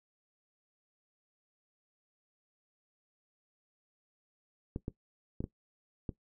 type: clicks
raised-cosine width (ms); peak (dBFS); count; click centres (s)
3; -23; 5; 4.761 / 4.881 / 5.405 / 5.441 / 6.092
effects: noise-tail reverb RT60 0.1 s tail -17 dB re dry